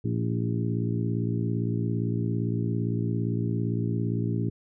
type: harmonic tone with a mistuned harmonic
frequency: 57.6 Hz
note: A#1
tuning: 20 cents flat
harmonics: 2 / 3 / 4 / 5 / 6 / 7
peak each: -27 / -31 / -33 / -35 / -37 / -38 dBFS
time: 0.04-4.5 s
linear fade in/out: 10 ms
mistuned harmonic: 6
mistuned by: -41 cents
effects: none